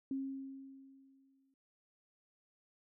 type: tone with exponential decay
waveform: sine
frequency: 269.7 Hz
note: C#4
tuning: 47 cents flat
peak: -34 dBFS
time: 0.11-1.54 s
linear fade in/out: 2 ms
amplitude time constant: 310 ms
effects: none